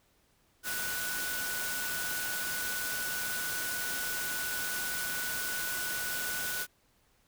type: tone in noise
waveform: sine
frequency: 1480 Hz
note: F#6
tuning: in tune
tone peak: -36 dBFS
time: 0.63-6.67 s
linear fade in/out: 50 ms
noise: white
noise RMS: -36 dBFS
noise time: 0.63-6.67 s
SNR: -3 dB
effects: pink hiss -69 dBFS RMS until 7.27 s